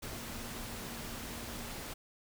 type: tone in noise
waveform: sine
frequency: 233.1 Hz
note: A#3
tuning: in tune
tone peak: -49 dBFS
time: 0.14-1.71 s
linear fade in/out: 10 ms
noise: pink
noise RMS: -43 dBFS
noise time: 0.02-1.94 s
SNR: -9 dB
effects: none